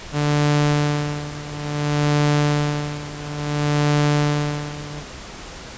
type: tone with tremolo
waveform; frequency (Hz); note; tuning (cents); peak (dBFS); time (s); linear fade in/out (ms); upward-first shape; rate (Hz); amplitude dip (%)
sawtooth; 147.2; D3; +4; -11; 0.12-5.03; 50; sine; 0.58; 85
effects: pink hiss -36 dBFS RMS until 5.77 s + resampled to 16000 Hz